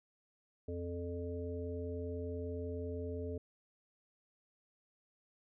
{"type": "harmonic tone with a mistuned harmonic", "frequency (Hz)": 87, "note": "F2", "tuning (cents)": -6, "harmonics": [1, 3, 5, 7], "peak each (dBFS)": [-41, -45, -42, -49], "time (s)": [0.68, 3.38], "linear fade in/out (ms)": 5, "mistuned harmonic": 7, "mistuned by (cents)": -15, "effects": []}